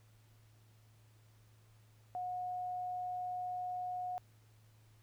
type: tone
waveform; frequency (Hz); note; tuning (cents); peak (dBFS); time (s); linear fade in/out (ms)
sine; 726; F#5; -33; -37; 2.15-4.18; 0
effects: added 109 Hz sine -62 dBFS peak until 5.02 s + pink hiss -71 dBFS RMS until 5.02 s